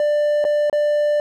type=tone with dropouts; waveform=triangle; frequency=592 Hz; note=D5; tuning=14 cents sharp; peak=-13 dBFS; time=0-1.2 s; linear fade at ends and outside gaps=1 ms; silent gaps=0.442-0.45 / 0.698-0.728 s; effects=none